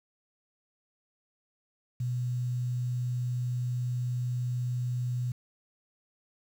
sine tone with quantisation, 123.47 Hz, B2, in tune, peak -28 dBFS, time 2-5.32 s, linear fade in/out 5 ms, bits 9, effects none

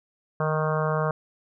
harmonic tone with a mistuned harmonic, 155.56 Hz, D#3, in tune, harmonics 1 / 3 / 4 / 5 / 6 / 7 / 8 / 9 / 10, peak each -26 / -29 / -29 / -36 / -36 / -31 / -34 / -36 / -39 dBFS, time 0.4-1.11 s, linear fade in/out 2 ms, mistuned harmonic 1, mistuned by -19 cents, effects none

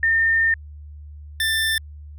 sine / 25% pulse tone pair in turn, 1814 / 1778.7 Hz, A#6 / A6, -48 / +18 cents, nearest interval unison, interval 34 cents, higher first, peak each -15 dBFS, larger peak neither, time 0.03-0.54 / 1.4-1.78 s, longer first, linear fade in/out 2 ms, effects added 74 Hz sine -36 dBFS peak until 2.18 s

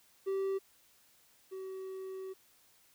triangle tone pair in turn, 387.8 / 379.8 Hz, G4 / F#4, -19 / +45 cents, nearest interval unison, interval 36 cents, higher first, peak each -29 / -38 dBFS, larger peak first, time 0.26-0.59 / 1.51-2.34 s, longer second, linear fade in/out 20 ms, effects white hiss -66 dBFS RMS until 2.94 s

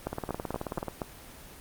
two click trains, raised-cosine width 1 ms, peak -16 / -18 dBFS, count 5 / 15, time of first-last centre 0.07-1.018 / 0.13-0.883 s, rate 4.22 / 18.6 Hz, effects pink hiss -48 dBFS RMS until 1.6 s + Opus 24 kbps

